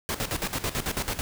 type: noise with tremolo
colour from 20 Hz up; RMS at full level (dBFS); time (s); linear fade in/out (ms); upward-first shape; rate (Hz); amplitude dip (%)
pink; -28; 0.09-1.21; 0; square; 9.1; 75
effects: none